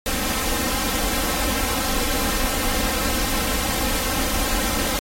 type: noise with comb filter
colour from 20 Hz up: pink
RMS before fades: -23 dBFS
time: 0.06-4.99 s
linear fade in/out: 0 ms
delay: 3.8 ms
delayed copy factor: +0.9
effects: AAC 48 kbps